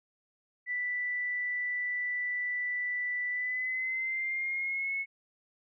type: tone with pitch glide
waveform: sine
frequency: 1975.5 to 2192 Hz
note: B6 to C#7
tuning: 0 to -20 cents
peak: -30 dBFS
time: 0.66-5.06 s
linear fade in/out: 50 ms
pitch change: +180 cents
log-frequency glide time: 3.3-4.94 s
effects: none